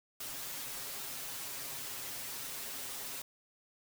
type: noise with comb filter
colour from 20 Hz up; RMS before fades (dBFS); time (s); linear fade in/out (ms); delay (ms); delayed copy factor
white; -42; 0.2-3.22; 5; 7.4; +1
effects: none